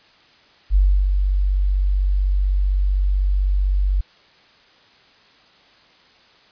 sine tone with ADSR envelope, 47.9 Hz, G1, 39 cents flat, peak -10 dBFS, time 0.7-4.01 s, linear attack 52 ms, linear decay 320 ms, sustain -5 dB, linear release 7 ms, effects white hiss -52 dBFS RMS until 6.51 s + resampled to 11025 Hz

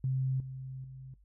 sine tone with level steps, 131.5 Hz, C3, 9 cents sharp, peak -28 / -39 / -44 dBFS, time 0.04-1.14 s, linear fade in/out 2 ms, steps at 0.4 / 0.84 s, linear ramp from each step 2 ms, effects noise-tail reverb RT60 0.1 s tail -17 dB re dry + added 50 Hz sine -59 dBFS peak until 1.24 s

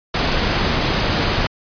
pink noise, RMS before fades -18 dBFS, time 0.14-1.47 s, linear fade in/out 5 ms, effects resampled to 11025 Hz

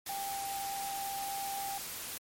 sine tone in noise, 790 Hz, G5, 13 cents sharp, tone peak -36 dBFS, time 0.09-1.78 s, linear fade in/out 5 ms, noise white, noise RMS -41 dBFS, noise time 0.06-2.18 s, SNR +2 dB, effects MP3 64 kbps

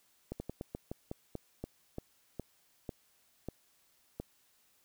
slowing click train, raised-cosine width 2 ms, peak -25 dBFS, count 14, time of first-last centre 0.32-4.2 s, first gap 80 ms, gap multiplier 1.2, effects white hiss -70 dBFS RMS until 4.84 s

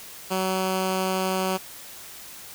10% pulse tone, 188 Hz, F#3, 28 cents sharp, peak -15 dBFS, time 0.3-1.58 s, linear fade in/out 20 ms, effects white hiss -42 dBFS RMS until 2.54 s

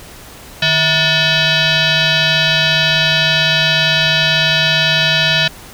sine tone with frequency modulation, 649 Hz, E5, 27 cents flat, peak -10 dBFS, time 0.62-5.48 s, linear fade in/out 5 ms, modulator 802 Hz, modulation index 4.8, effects added 60 Hz sine -44 dBFS peak until 5.73 s + pink hiss -36 dBFS RMS until 5.73 s

